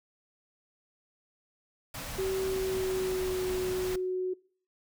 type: band-stop noise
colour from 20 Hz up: pink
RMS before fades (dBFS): -39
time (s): 1.94-3.96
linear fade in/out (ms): 5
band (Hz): 310 to 450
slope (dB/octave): 96
type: tone with pitch glide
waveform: sine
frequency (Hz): 381.2 to 369.1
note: G4 to F#4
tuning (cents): -48 to -4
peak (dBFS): -28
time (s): 2.18-4.34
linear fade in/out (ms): 10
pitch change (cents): -56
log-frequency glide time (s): 2.41-3.46
effects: noise-tail reverb RT60 0.5 s tail -23 dB re dry